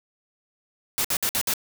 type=noise bursts; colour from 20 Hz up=white; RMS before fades=-24 dBFS; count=5; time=0.98-1.537 s; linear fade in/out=0 ms; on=65 ms; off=58 ms; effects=none